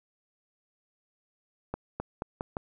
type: accelerating click train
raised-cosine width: 1 ms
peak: -18 dBFS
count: 5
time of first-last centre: 1.74-2.569 s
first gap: 260 ms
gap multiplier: 0.85
effects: none